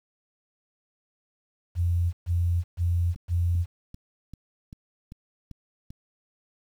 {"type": "tone bursts", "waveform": "sine", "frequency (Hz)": 86.6, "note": "F2", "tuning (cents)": -14, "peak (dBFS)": -21, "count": 4, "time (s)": [1.75, 3.66], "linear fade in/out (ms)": 50, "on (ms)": 380, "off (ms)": 130}
{"type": "click train", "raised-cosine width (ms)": 5, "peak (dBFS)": -29, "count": 8, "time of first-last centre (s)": [3.16, 5.905], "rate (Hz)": 2.55}
{"effects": ["9-bit"]}